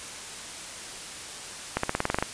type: accelerating click train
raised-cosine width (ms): 0.5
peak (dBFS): -9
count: 10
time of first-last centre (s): 1.77-2.225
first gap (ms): 64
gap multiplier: 0.94
effects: white hiss -39 dBFS RMS until 2.33 s + resampled to 22050 Hz